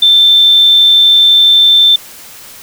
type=tone; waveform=sine; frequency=3554 Hz; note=A7; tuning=17 cents sharp; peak=-3 dBFS; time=0.02-1.96 s; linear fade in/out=5 ms; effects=white hiss -33 dBFS RMS until 2.62 s